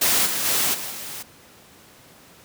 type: noise with level steps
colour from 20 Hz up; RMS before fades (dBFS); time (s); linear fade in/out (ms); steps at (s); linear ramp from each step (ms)
white; -19 / -25 / -21 / -31 / -34; 0.01-1.23; 10; 0.25 / 0.44 / 0.73 / 0.9; 20
effects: pink hiss -49 dBFS RMS until 2.44 s + high-pass 100 Hz 12 dB/octave